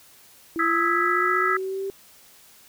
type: linear sweep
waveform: sine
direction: up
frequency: 329.6 to 392 Hz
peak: -26 dBFS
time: 0.56-1.9 s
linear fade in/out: 0 ms
type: chord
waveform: sine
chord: E major seventh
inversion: third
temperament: equal with one note detuned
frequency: 1263.3 / 1318.5 / 1661.2 / 1975.5 Hz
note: D#6 / E6 / G#6 / B6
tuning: +26 / 0 / 0 / 0 cents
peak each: -26 / -23 / -27 / -26 dBFS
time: 0.59-1.57 s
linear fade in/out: 5 ms
effects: white hiss -52 dBFS RMS until 2.68 s